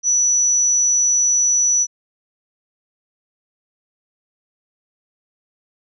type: tone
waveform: sine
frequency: 5920 Hz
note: F#8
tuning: in tune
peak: -13 dBFS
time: 0.03-1.87 s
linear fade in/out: 50 ms
effects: none